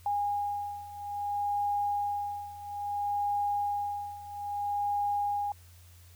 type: beating tone pair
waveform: sine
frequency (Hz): 817 / 817.6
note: G#5 / G#5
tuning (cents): -29 / -27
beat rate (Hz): 0.6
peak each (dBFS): -34 / -31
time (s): 0.06-5.52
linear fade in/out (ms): 2
effects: added 87 Hz sine -52 dBFS peak until 6.15 s + white hiss -60 dBFS RMS until 6.15 s